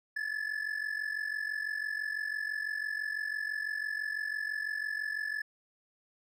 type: ring-modulated tone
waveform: triangle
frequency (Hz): 1727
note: A6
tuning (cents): -33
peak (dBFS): -28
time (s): 0.16-5.42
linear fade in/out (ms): 5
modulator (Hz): 23
effects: none